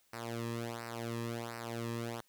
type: tone with flanger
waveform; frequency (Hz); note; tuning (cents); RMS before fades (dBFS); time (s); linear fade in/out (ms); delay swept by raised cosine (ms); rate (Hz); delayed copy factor
sawtooth; 116.54; A#2; 0; -40; 0.13-2.21; 5; 0.29 to 1.39; 1.4; -0.85
effects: white hiss -71 dBFS RMS until 2.28 s